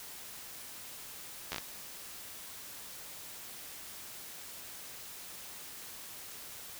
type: slowing click train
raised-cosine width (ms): 0.2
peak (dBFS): -18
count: 5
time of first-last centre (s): 1.52-1.583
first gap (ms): 11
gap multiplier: 1.24
effects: white hiss -47 dBFS RMS until 6.79 s